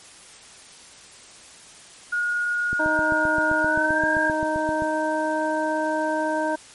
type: tone with pitch glide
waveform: sine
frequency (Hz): 1438 to 1604.8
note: F#6 to G6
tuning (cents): -50 to +40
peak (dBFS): -21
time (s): 2.12-4.31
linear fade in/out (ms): 10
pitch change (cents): +190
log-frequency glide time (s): 3.61-4.03
type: click train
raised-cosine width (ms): 3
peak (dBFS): -19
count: 17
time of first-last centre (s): 2.73-4.822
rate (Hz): 7.65
type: harmonic tone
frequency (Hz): 311.1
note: D#4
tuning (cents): 0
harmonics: 1 / 2 / 3 / 5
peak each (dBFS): -27 / -25 / -26 / -30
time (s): 2.79-6.56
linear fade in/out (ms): 10
effects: white hiss -46 dBFS RMS until 6.74 s + MP3 48 kbps